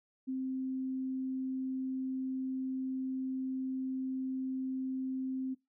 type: tone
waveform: sine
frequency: 261.6 Hz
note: C4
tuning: in tune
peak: -33 dBFS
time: 0.27-5.55 s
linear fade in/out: 20 ms
effects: noise-tail reverb RT60 0.2 s tail -20 dB re dry